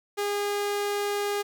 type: tone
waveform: sawtooth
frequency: 408.4 Hz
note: G#4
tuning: 29 cents flat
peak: -22 dBFS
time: 0.17-1.43 s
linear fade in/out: 20 ms
effects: 10-bit